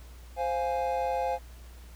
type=chord; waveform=triangle; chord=F minor; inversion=second; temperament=equal; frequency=523.3 / 698.5 / 830.6 Hz; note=C5 / F5 / Ab5; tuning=0 / 0 / 0 cents; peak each=-29 / -30 / -29 dBFS; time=0.36-1.39 s; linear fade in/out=50 ms; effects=added 60 Hz sine -45 dBFS peak until 1.95 s + pink hiss -56 dBFS RMS until 1.95 s

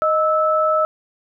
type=tone pair together; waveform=sine; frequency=622.3 / 1308.4 Hz; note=D#5 / E6; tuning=0 / -13 cents; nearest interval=octave + minor second; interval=1287 cents; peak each=-17 dBFS; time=0.02-0.85 s; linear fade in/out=0 ms; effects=none

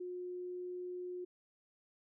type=tone; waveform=sine; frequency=359.9 Hz; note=F#4; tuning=48 cents flat; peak=-40 dBFS; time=0-1.25 s; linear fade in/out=10 ms; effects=none

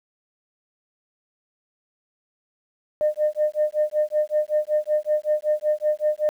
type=tone with tremolo; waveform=sine; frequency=606 Hz; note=D#5; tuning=46 cents flat; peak=-15 dBFS; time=3.01-6.29 s; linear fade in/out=0 ms; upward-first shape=sine; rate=5.3 Hz; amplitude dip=100%; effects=tanh soft clip ceiling -12 dBFS + 9-bit

